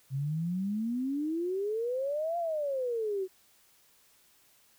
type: exponential two-way sweep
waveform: sine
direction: up then down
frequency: 130.81 to 698.5 to 367.2 Hz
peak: -29 dBFS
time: 0.1-3.28 s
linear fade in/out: 50 ms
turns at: 2.38 s
effects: white hiss -64 dBFS RMS until 4.78 s